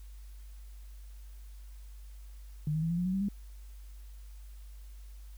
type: tone with pitch steps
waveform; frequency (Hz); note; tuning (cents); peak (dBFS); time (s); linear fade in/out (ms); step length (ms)
sine; 151.4 / 157.65 / 164.15 / 170.93 / 177.98 / 185.32 / 192.97 / 200.9; D#3 / D#3 / E3 / F3 / F3 / F#3 / G3 / G3; -47 / +23 / -7 / -37 / +33 / +3 / -27 / +43; -28; 2.67-3.286; 2; 77
effects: added 50 Hz sine -45 dBFS peak until 5.37 s + white hiss -64 dBFS RMS until 5.37 s